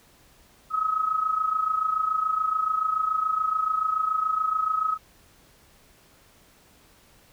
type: tone with amplitude modulation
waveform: sine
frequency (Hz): 1276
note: D#6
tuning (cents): +43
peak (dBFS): -19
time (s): 0.7-4.98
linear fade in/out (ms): 50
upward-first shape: sine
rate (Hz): 27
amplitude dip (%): 70
effects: pink hiss -57 dBFS RMS until 7.32 s